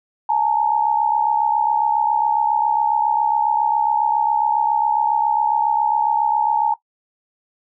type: tone pair together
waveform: sine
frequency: 849 / 916.3 Hz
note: G#5 / A#5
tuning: +38 / -30 cents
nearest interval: minor second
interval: 132 cents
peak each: -18 dBFS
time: 0.29-6.74 s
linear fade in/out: 5 ms
effects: noise-tail reverb RT60 0.1 s tail -17 dB re dry